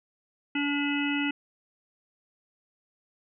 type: harmonic tone with a mistuned harmonic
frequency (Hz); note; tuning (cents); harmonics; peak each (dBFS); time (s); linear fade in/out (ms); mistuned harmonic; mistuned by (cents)
286.8; D4; -41; 1 / 3 / 5 / 7 / 9 / 10; -27 / -39 / -36 / -35 / -33 / -37; 0.55-1.31; 5; 10; +36
effects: none